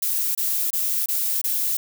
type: noise bursts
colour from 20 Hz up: violet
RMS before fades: -23 dBFS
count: 5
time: 0.02-1.77 s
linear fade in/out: 5 ms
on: 330 ms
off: 25 ms
effects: none